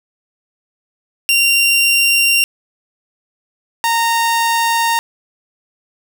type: tone pair in turn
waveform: sawtooth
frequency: 2767 / 923.4 Hz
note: F7 / A#5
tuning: -17 / -17 cents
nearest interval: octave + perfect fifth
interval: 1900 cents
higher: first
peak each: -7 / -9 dBFS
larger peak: first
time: 1.29-2.44 / 3.84-4.99 s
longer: neither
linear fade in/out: 0 ms
effects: none